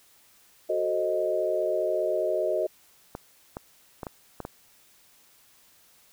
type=chord; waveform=sine; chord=F# diminished seventh; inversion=none; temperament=equal with one note detuned; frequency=370 / 440 / 527.5 / 622.3 Hz; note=F#4 / A4 / C5 / Eb5; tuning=0 / 0 / +14 / 0 cents; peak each=-30 / -32 / -32 / -26 dBFS; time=0.69-2.67 s; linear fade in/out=10 ms
type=clicks; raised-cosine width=1 ms; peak=-20 dBFS; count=6; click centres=3.151 / 3.569 / 4.032 / 4.068 / 4.403 / 4.451 s
effects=white hiss -59 dBFS RMS until 6.12 s